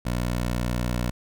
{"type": "tone", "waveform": "15% pulse", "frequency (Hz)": 60.4, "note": "B1", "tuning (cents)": -38, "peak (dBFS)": -18, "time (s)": [0.05, 1.11], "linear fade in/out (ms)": 10, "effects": []}